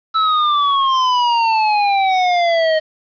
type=exponential sweep; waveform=square; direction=down; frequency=1318.5 to 622.3 Hz; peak=-13 dBFS; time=0.14-2.8 s; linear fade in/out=20 ms; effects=resampled to 11025 Hz + 7-bit